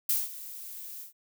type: noise with ADSR envelope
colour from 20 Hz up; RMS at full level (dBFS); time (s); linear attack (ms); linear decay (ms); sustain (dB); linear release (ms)
violet; -25; 0.09-1.13; 5; 190; -17; 120
effects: none